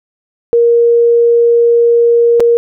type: tone with dropouts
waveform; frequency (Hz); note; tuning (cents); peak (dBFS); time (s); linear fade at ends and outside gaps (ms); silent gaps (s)
sine; 470; A#4; +14; -5; 0.53-2.57; 0; 2.398-2.404
effects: none